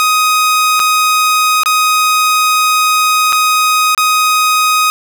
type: tone with dropouts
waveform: sawtooth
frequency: 1253 Hz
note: D#6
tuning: 12 cents sharp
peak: -5 dBFS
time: 0-4.9 s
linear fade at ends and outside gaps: 0 ms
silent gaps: 0.795-0.8 / 1.634-1.659 / 3.324-3.329 / 3.948-3.977 s
effects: none